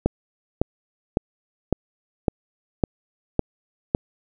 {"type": "click train", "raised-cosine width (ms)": 2, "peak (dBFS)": -4, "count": 8, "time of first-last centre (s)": [0.06, 3.949], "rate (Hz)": 1.8, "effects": []}